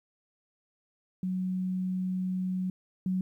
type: tone pair in turn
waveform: sine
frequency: 185 / 185.79 Hz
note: F#3 / F#3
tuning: 0 / +7 cents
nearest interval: unison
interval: 7 cents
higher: second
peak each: -28 / -26 dBFS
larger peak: second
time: 1.23-2.7 / 3.06-3.21 s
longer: first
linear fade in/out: 2 ms
effects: 11-bit